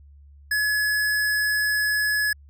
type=tone; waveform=square; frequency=1698 Hz; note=G#6; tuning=38 cents sharp; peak=-21 dBFS; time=0.51-2.33 s; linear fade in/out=5 ms; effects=added 71 Hz sine -46 dBFS peak until 2.49 s